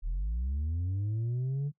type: linear sweep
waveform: sine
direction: up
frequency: 36.01 to 146.83 Hz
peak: -26 dBFS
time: 0.02-1.72 s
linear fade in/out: 50 ms
effects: noise-tail reverb RT60 0.1 s tail -23 dB re dry + tanh soft clip ceiling -28 dBFS